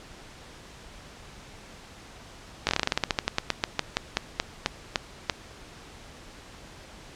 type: slowing click train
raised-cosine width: 0.2 ms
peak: -5 dBFS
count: 24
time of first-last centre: 2.67-5.298 s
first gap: 19 ms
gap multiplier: 1.14
effects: pink hiss -47 dBFS RMS until 7.15 s + low-pass 7000 Hz 12 dB/octave